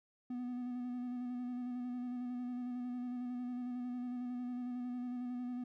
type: tone with vibrato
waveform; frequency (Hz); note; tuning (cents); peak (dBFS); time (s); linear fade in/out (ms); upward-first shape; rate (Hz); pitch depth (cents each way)
triangle; 246.9; B3; 0; -36; 0.3-5.64; 5; square; 11; 19
effects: none